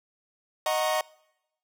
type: chord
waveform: 45% pulse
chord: D# minor seventh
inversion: none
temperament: equal with one note detuned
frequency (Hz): 622.3 / 740 / 932.3 / 1095.4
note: D#5 / F#5 / A#5 / C#6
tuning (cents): 0 / 0 / 0 / -21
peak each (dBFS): -27 / -30 / -33 / -32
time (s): 0.66-1.01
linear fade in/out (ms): 2
effects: noise-tail reverb RT60 0.9 s tail -24 dB re dry